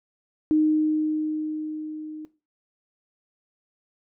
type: tone with level ramp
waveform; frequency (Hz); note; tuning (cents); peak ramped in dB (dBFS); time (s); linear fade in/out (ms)
sine; 308.7; D#4; -14; -16 to -35; 0.51-2.25; 0
effects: noise-tail reverb RT60 0.3 s tail -17 dB re dry